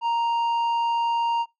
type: tone with tanh clipping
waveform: sine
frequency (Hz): 932.3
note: A#5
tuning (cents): 0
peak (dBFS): -22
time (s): 0.01-1.46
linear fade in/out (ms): 50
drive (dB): 7
effects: noise-tail reverb RT60 0.2 s tail -25 dB re dry